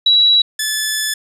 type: tone pair in turn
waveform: sine / 10% pulse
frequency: 3905 / 1733.5 Hz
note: B7 / A6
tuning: -20 / -26 cents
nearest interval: octave + major second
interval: 1406 cents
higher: first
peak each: -8 dBFS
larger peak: neither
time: 0.06-0.42 / 0.59-1.14 s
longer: second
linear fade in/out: 5 ms
effects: resampled to 32000 Hz + 8-bit